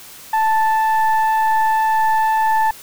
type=tone with frequency modulation; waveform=sine; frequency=880 Hz; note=A5; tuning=in tune; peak=-12 dBFS; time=0.33-2.71 s; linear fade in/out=5 ms; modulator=879 Hz; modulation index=0.55; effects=tanh soft clip ceiling -8 dBFS + white hiss -39 dBFS RMS until 2.82 s